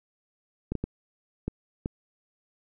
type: clicks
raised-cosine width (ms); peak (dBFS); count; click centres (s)
3; -16; 5; 0.72 / 0.753 / 0.84 / 1.48 / 1.859
effects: none